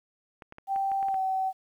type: clicks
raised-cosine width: 0.5 ms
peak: -29 dBFS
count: 8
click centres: 0.422 / 0.524 / 0.584 / 0.761 / 0.917 / 1.028 / 1.085 / 1.143 s
type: tone with pitch glide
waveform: sine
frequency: 781 to 761.4 Hz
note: G5 to F#5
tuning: -7 to +49 cents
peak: -25 dBFS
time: 0.67-1.53 s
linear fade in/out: 50 ms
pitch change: -44 cents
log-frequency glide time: 1.09-1.18 s
effects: 10-bit

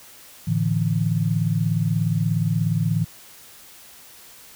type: chord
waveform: sine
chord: A suspended fourth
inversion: none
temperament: equal with one note detuned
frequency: 110 / 146.83 / 166.83 Hz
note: A2 / D3 / E3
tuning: 0 / 0 / +21 cents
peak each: -23 / -24 / -22 dBFS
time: 0.47-3.05 s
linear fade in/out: 10 ms
effects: white hiss -46 dBFS RMS until 4.55 s

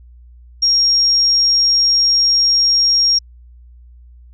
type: tone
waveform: sine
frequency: 5580 Hz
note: F8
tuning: 2 cents flat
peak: -10 dBFS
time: 0.62-3.19 s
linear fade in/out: 10 ms
effects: added 60 Hz sine -39 dBFS peak until 4.33 s

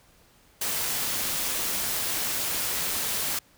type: noise with amplitude modulation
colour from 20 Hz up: white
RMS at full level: -27 dBFS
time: 0.61-3.39 s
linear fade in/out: 5 ms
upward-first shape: sine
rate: 206 Hz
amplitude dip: 30%
effects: pink hiss -59 dBFS RMS until 3.57 s

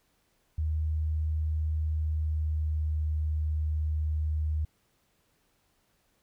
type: tone with pitch glide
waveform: sine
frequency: 77.78 to 76.98 Hz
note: D#2 to D#2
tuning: 0 to -18 cents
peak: -26 dBFS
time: 0.58-4.65 s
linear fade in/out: 5 ms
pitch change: -18 cents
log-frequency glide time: 1.91-2.94 s
effects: pink hiss -71 dBFS RMS until 6.22 s

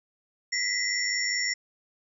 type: tone cluster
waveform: sine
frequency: 1932 / 2037 / 5480 / 7080 Hz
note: B6 / C7 / F8 / A8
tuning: -39 / -47 / -34 / +10 cents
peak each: -32 / -30 / -29 / -34 dBFS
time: 0.52-1.54 s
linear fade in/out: 10 ms
effects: none

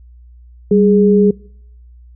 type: tone pair together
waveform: sine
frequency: 196 / 415.3 Hz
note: G3 / G#4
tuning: 0 / 0 cents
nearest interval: octave + minor second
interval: 1300 cents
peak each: -10 dBFS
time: 0.71-1.31 s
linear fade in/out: 5 ms
effects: noise-tail reverb RT60 0.7 s tail -25 dB re dry + added 60 Hz sine -38 dBFS peak until 2.15 s

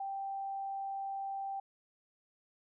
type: tone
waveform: sine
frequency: 784 Hz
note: G5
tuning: in tune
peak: -36 dBFS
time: 0-1.6 s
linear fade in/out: 5 ms
effects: none

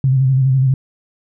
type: tone with vibrato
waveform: sine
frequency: 132.2 Hz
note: C3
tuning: 18 cents sharp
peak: -10 dBFS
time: 0.04-0.74 s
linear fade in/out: 2 ms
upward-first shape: square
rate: 12 Hz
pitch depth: 40 cents each way
effects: none

